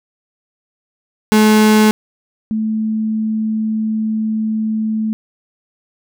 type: tone pair in turn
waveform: 35% pulse / sine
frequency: 214.9 / 218.4 Hz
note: A3 / A3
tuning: -41 / -13 cents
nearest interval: unison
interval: 28 cents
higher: second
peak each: -6 / -15 dBFS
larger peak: first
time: 1.32-1.91 / 2.51-5.13 s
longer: second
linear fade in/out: 0 ms
effects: none